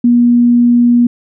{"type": "tone", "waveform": "sine", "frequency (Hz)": 240.2, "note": "B3", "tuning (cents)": -48, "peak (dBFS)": -5, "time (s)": [0.04, 1.07], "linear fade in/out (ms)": 5, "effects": []}